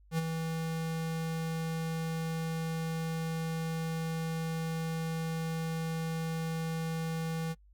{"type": "tone with ADSR envelope", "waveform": "square", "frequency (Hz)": 162.6, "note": "E3", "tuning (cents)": -23, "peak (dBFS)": -27, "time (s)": [0.11, 7.55], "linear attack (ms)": 72, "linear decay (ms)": 22, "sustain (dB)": -6, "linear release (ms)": 37, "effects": ["noise-tail reverb RT60 0.1 s tail -25 dB re dry", "added 50 Hz sine -57 dBFS peak until 7.73 s"]}